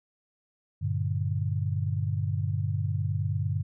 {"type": "chord", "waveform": "sine", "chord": "G minor", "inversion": "none", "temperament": "just", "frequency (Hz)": [98, 117.6, 147], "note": ["G2", "Bb2", "D3"], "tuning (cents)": [0, 16, 2], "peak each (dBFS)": [-28, -32, -31], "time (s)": [0.81, 3.63], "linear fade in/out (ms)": 20, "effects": []}